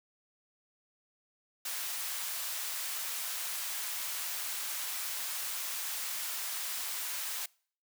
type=high-pass noise; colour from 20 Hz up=white; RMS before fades=-37 dBFS; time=1.65-7.46 s; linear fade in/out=5 ms; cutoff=870 Hz; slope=12 dB/octave; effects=noise-tail reverb RT60 0.5 s tail -25 dB re dry